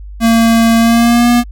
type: tone with pitch glide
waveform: square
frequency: 228.5 to 240.3 Hz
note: A#3 to B3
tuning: -34 to -47 cents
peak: -7 dBFS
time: 0.2-1.44 s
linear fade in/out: 50 ms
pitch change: +87 cents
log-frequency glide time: 0.78-1.3 s
effects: added 50 Hz sine -26 dBFS peak until 1.51 s